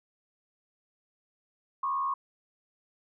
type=tone with frequency modulation; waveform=sine; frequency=1090 Hz; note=C#6; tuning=29 cents flat; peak=-27 dBFS; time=1.83-2.14 s; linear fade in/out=5 ms; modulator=77 Hz; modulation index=0.74; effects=none